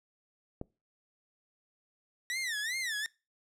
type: click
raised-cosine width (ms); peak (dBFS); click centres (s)
2; -24; 0.614
type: tone with vibrato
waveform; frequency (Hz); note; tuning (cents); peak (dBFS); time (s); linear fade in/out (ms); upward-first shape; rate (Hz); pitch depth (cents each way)
sawtooth; 1887; A#6; +21; -29; 2.3-3.06; 0; sine; 2.6; 210
effects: noise-tail reverb RT60 0.3 s tail -24 dB re dry + low-pass 11000 Hz 12 dB/octave